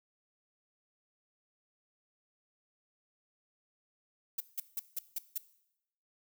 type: noise bursts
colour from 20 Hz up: violet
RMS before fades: -35 dBFS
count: 6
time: 4.38-5.38 s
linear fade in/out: 5 ms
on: 25 ms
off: 170 ms
effects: noise-tail reverb RT60 0.8 s tail -17 dB re dry